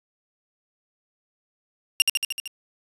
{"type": "tone with echo", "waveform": "sawtooth", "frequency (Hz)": 2794, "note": "F7", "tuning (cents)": 0, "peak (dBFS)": -10, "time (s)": [2, 2.02], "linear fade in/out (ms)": 0, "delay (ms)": 76, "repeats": 6, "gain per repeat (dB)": -3, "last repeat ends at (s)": 2.476, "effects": ["resampled to 32000 Hz"]}